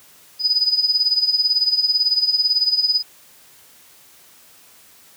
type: tone with tremolo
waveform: sine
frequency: 4978 Hz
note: D#8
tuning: in tune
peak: -12 dBFS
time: 0.39-3.03 s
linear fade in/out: 50 ms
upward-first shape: sine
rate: 18 Hz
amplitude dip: 75%
effects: white hiss -49 dBFS RMS until 5.16 s + high-pass 60 Hz 12 dB/octave